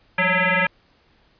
sine tone with frequency modulation, 174.61 Hz, F3, in tune, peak -16 dBFS, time 0.18-0.67 s, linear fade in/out 5 ms, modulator 368 Hz, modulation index 6.5, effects pink hiss -59 dBFS RMS until 1.39 s + resampled to 11025 Hz

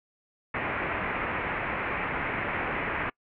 white low-pass noise, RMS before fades -31 dBFS, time 0.54-3.1 s, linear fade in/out 5 ms, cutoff 2400 Hz, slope 48 dB/octave, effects noise-tail reverb RT60 0.1 s tail -26 dB re dry

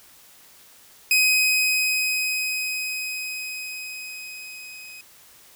sawtooth tone with level ramp, 2518 Hz, D#7, 20 cents sharp, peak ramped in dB -12 to -36 dBFS, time 1.11-5.01 s, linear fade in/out 2 ms, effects white hiss -51 dBFS RMS until 5.55 s

